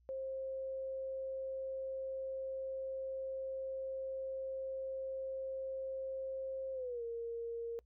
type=tone with pitch glide; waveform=sine; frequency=531 to 464.9 Hz; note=C5 to A#4; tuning=+25 to -5 cents; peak=-38 dBFS; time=0.09-7.79 s; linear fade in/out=0 ms; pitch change=-230 cents; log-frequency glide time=6.73-7.03 s; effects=noise-tail reverb RT60 0.1 s tail -25 dB re dry + added 60 Hz sine -66 dBFS peak until 7.85 s